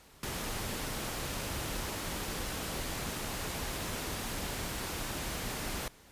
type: noise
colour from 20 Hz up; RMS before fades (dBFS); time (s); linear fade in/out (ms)
pink; -37; 0.23-5.88; 2
effects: pink hiss -58 dBFS RMS until 6.11 s + resampled to 32000 Hz